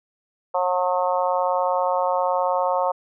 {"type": "harmonic tone", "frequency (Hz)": 181, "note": "F#3", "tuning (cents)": -38, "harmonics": [3, 4, 5, 6, 7], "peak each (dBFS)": [-23, -25, -24, -27, -33], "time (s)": [0.54, 2.92], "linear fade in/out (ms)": 10, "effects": []}